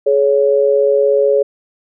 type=tone pair together; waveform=sine; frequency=422.2 / 559 Hz; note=G#4 / C#5; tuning=+29 / +14 cents; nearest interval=perfect fourth; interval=485 cents; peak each=-12 dBFS; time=0.06-1.43 s; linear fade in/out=10 ms; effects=none